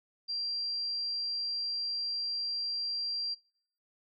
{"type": "tone", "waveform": "sine", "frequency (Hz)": 4738, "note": "D8", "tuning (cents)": 14, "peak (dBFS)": -32, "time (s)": [0.28, 3.35], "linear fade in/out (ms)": 20, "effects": ["noise-tail reverb RT60 0.6 s tail -26 dB re dry"]}